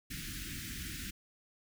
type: band-stop noise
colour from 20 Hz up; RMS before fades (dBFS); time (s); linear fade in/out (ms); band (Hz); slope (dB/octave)
pink; -42; 0.1-1.11; 10; 320 to 1500; 48
effects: none